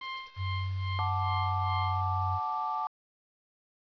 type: tone with tremolo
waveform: 20% pulse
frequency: 1054 Hz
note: C6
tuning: 12 cents sharp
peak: -30 dBFS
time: 0.01-2.01 s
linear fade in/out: 5 ms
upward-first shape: sine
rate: 2.4 Hz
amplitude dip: 85%
type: tone with pitch glide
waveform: sine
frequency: 94.7 to 93.07 Hz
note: F#2 to F#2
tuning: +41 to +11 cents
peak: -30 dBFS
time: 0.36-2.4 s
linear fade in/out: 50 ms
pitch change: -30 cents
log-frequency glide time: 1.29-2.16 s
type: chord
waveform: sine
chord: D major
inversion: first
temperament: equal with one note detuned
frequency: 740 / 874.9 / 1174.7 Hz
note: F#5 / A5 / D6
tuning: 0 / -10 / 0 cents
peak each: -37 / -33 / -33 dBFS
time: 0.99-2.87 s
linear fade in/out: 0 ms
effects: resampled to 11025 Hz + 9-bit

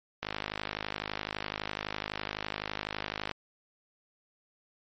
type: click train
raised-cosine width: 0.3 ms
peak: -16 dBFS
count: 161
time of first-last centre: 0.23-3.313 s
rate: 51.9 Hz
effects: MP3 32 kbps

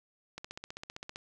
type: click train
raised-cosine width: 0.2 ms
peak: -24 dBFS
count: 13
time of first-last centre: 0.38-1.159 s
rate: 15.4 Hz
effects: none

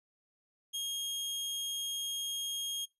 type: tone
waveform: sawtooth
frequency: 3252 Hz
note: G#7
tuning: 37 cents flat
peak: -31 dBFS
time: 0.73-2.86 s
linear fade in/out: 20 ms
effects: noise-tail reverb RT60 0.2 s tail -23 dB re dry + resampled to 32000 Hz

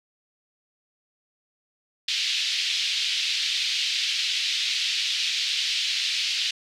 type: band-pass noise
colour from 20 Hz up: white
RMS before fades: -26 dBFS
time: 2.08-6.51 s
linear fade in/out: 5 ms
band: 2600 to 4400 Hz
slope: 24 dB/octave
effects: none

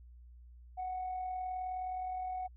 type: tone with amplitude modulation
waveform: sine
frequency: 740 Hz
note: F#5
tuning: in tune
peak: -33 dBFS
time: 0.77-2.48 s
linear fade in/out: 20 ms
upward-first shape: sine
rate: 39.3 Hz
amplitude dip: 35%
effects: tanh soft clip ceiling -32 dBFS + added 60 Hz sine -52 dBFS peak until 2.56 s

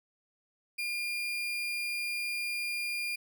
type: tone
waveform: 35% pulse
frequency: 2411 Hz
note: D7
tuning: 45 cents sharp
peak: -30 dBFS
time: 0.78-3.16 s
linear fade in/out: 10 ms
effects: none

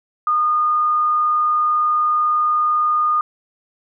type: tone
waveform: sine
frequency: 1223 Hz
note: D#6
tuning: 30 cents flat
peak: -14 dBFS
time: 0.27-3.21 s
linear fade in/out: 2 ms
effects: none

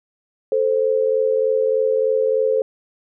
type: tone pair together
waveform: sine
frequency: 440 / 523.3 Hz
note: A4 / C5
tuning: 0 / 0 cents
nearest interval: minor third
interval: 300 cents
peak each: -18 dBFS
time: 0.52-2.62 s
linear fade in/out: 2 ms
effects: none

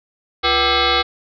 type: tone with frequency modulation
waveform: sine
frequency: 1318.5 Hz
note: E6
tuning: in tune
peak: -13 dBFS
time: 0.43-1.03 s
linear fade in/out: 20 ms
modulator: 417 Hz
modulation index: 6.9
effects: none

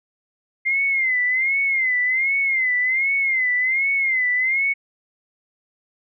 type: tone with vibrato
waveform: sine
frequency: 2093 Hz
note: C7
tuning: in tune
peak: -17 dBFS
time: 0.65-4.74 s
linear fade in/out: 20 ms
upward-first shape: sine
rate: 1.3 Hz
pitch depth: 100 cents each way
effects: none

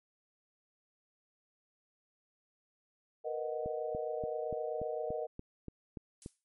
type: chord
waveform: sine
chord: B major seventh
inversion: third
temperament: equal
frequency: 466.2 / 493.9 / 622.3 / 740 Hz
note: A#4 / B4 / D#5 / F#5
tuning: 0 / 0 / 0 / 0 cents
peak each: -38 / -43 / -38 / -43 dBFS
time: 3.24-5.27 s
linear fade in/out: 20 ms
type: click train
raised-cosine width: 3 ms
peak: -29 dBFS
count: 10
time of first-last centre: 3.66-6.261 s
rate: 3.46 Hz
type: noise with exponential decay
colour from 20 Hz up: violet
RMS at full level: -46 dBFS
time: 6.22-6.44 s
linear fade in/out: 0 ms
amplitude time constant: 47 ms
effects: MP3 48 kbps

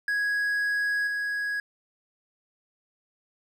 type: tone with level steps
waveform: triangle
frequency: 1661.2 Hz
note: G#6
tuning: in tune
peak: -22 / -25 dBFS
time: 0.08-1.6 s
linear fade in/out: 2 ms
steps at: 1.07 s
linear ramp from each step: 2 ms
effects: none

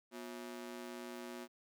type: ring-modulated tone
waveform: sawtooth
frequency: 301.1 Hz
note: D4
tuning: 43 cents sharp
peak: -38 dBFS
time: 0.11-1.48 s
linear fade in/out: 50 ms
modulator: 59 Hz
effects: none

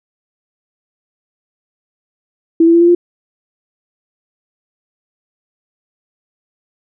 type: tone with pitch steps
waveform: sine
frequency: 329.6 / 334.4 / 339.3 / 344.2 / 349.2 Hz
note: E4 / E4 / F4 / F4 / F4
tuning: 0 / +25 / -50 / -25 / 0 cents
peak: -5 dBFS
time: 2.6-2.95 s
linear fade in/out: 5 ms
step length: 70 ms
effects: none

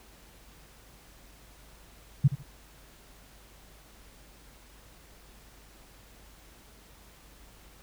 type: tone with echo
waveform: sine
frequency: 138.59 Hz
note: C#3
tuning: in tune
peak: -15 dBFS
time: 2.24-2.28 s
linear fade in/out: 10 ms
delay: 75 ms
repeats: 2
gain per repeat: -13 dB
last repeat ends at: 2.43 s
effects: added 50 Hz sine -56 dBFS peak until 7.82 s + pink hiss -56 dBFS RMS until 7.82 s

